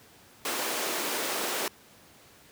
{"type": "high-pass noise", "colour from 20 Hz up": "pink", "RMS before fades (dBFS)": -31, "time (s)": [0.45, 1.68], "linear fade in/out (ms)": 2, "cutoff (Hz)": 290, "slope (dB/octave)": 24, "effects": ["pink hiss -55 dBFS RMS until 2.51 s", "high-pass 100 Hz 12 dB/octave"]}